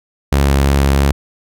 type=tone with vibrato; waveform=sawtooth; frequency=69.3 Hz; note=C#2; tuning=in tune; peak=-6 dBFS; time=0.32-1.12 s; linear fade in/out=5 ms; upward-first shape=square; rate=3 Hz; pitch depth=9 cents each way; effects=none